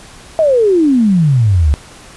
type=exponential sweep; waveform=sine; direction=down; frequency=659.3 to 67.6 Hz; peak=-7 dBFS; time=0.39-1.74 s; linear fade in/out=0 ms; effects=pink hiss -37 dBFS RMS until 2.16 s + resampled to 24000 Hz